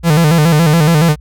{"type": "tone with vibrato", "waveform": "45% pulse", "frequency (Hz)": 159.2, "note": "D#3", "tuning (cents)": 40, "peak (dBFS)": -7, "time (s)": [0.03, 1.16], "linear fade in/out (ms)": 50, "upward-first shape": "square", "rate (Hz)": 7.1, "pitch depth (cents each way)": 98, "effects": ["added 60 Hz sine -32 dBFS peak until 1.2 s"]}